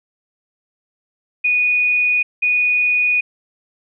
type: tone pair in turn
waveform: sine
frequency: 2469 / 2469 Hz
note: D#7 / D#7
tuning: -14 / -14 cents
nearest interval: unison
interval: 0 cents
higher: neither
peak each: -13 dBFS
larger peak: neither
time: 1.44-2.23 / 2.42-3.21 s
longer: neither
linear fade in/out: 10 ms
effects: none